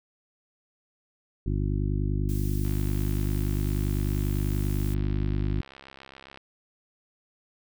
harmonic tone, 50.2 Hz, G1, 42 cents sharp, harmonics 1 / 2 / 3 / 4 / 5 / 6 / 7, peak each -27 / -29 / -32 / -40 / -36 / -38 / -39 dBFS, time 1.46-5.61 s, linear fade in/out 5 ms
blue noise, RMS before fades -44 dBFS, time 2.29-4.94 s, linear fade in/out 0 ms
click train, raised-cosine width 0.3 ms, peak -29 dBFS, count 252, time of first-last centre 2.65-6.374 s, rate 67.4 Hz
effects none

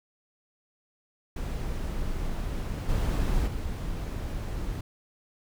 brown noise with level steps, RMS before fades -31 / -26 / -32 dBFS, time 1.36-4.81 s, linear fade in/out 5 ms, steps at 2.88 / 3.46 s, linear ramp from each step 20 ms, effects none

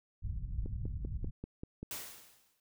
pink low-pass noise, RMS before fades -38 dBFS, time 0.22-1.31 s, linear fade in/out 20 ms, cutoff 130 Hz, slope 24 dB/octave
click train, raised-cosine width 3 ms, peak -28 dBFS, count 7, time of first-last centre 0.66-1.83 s, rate 5.13 Hz
white noise with exponential decay, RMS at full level -39 dBFS, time 1.91-2.6 s, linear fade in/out 1 ms, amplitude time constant 150 ms
effects none

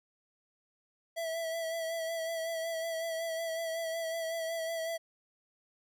square tone with vibrato, 657 Hz, E5, 6 cents flat, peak -34 dBFS, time 1.16-4.98 s, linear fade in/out 20 ms, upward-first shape sine, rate 5.4 Hz, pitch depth 29 cents each way, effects none

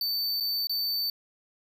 square tone with dropouts, 4553 Hz, C#8, 45 cents sharp, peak -27 dBFS, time 0.01-1.1 s, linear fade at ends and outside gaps 2 ms, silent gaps 0.401-0.406 / 0.671-0.695 s, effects none

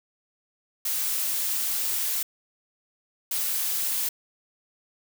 blue noise bursts at uneven times, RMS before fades -27 dBFS, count 2, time 0.85-2.23 / 3.31-4.09 s, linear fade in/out 5 ms, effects none

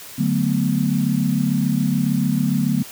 sine chord, B minor seventh, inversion first, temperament equal, 146.83 / 185 / 220 / 246.9 Hz, D3 / F#3 / A3 / B3, 0 / 0 / 0 / 0 cents, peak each -22 dBFS, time 0.18-2.83 s, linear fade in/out 10 ms, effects white hiss -38 dBFS RMS until 2.91 s

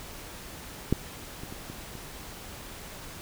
clicks, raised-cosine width 3 ms, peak -9 / -26 / -26 / -27 / -28 dBFS, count 5, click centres 0.926 / 1.435 / 1.525 / 1.7 / 1.953 s, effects pink hiss -43 dBFS RMS until 3.21 s

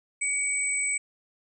sine tone pair together, 2259 / 8050 Hz, C#7 / B8, +32 / +32 cents, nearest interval octave + minor seventh, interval 2200 cents, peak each -28 / -27 dBFS, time 0.21-0.98 s, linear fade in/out 10 ms, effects none

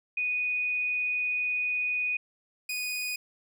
sine / sawtooth tone pair in turn, 2479 / 2479 Hz, D#7 / D#7, -7 / -7 cents, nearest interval unison, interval 0 cents, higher neither, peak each -26 / -27 dBFS, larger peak first, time 0.17-2.17 / 2.69-3.16 s, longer first, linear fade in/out 5 ms, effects none

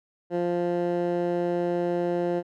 15% pulse tone with band-pass filter, 174.6 Hz, F3, in tune, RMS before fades -26 dBFS, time 0.3-2.43 s, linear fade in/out 50 ms, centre 410 Hz, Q 1.1, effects none

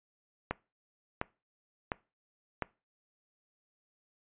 click train, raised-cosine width 0.5 ms, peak -16 dBFS, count 4, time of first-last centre 0.51-2.623 s, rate 1.42 Hz, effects noise-tail reverb RT60 0.3 s tail -22 dB re dry + resampled to 8000 Hz

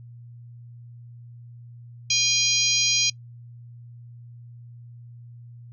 harmonic tone with a mistuned harmonic, 814 Hz, G#5, 35 cents flat, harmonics 3 / 4 / 5 / 6 / 7 / 8, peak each -26 / -26 / -26 / -26 / -26 / -26 dBFS, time 2.1-3.1 s, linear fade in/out 5 ms, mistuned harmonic 4, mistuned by -25 cents, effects noise-tail reverb RT60 0.1 s tail -25 dB re dry + added 119 Hz sine -41 dBFS peak until 5.72 s

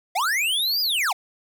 square linear two-way sweep, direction up then down, 646 to 4999 to 646 Hz, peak -21 dBFS, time 0.15-1.13 s, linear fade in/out 10 ms, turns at 0.81 s, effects none

